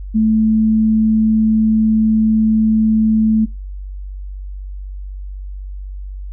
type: tone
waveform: sine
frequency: 219 Hz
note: A3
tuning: 8 cents flat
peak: -10 dBFS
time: 0.14-3.46 s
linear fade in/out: 20 ms
effects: noise-tail reverb RT60 0.2 s tail -26 dB re dry + added 48 Hz sine -25 dBFS peak until 6.32 s